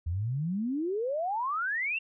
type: exponential sweep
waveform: sine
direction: up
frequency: 78.6 to 2794 Hz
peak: -28 dBFS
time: 0.06-1.99 s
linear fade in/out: 10 ms
effects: none